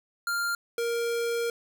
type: tone pair in turn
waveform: square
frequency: 1396.9 / 467.9 Hz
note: F6 / A#4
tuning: 0 / +6 cents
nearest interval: octave + perfect fifth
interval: 1894 cents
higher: first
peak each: -27 dBFS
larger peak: neither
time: 0.27-0.55 / 0.78-1.5 s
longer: second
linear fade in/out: 2 ms
effects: none